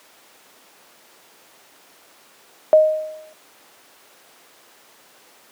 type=tone with exponential decay; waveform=sine; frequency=622.3 Hz; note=D#5; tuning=in tune; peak=-5 dBFS; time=2.73-3.33 s; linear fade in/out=0 ms; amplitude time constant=130 ms; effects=pink hiss -50 dBFS RMS until 5.51 s + high-pass 400 Hz 12 dB/octave